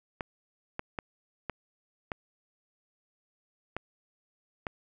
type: clicks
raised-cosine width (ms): 0.5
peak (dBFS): -18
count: 7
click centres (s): 0.208 / 0.794 / 0.988 / 1.497 / 2.118 / 3.766 / 4.668
effects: none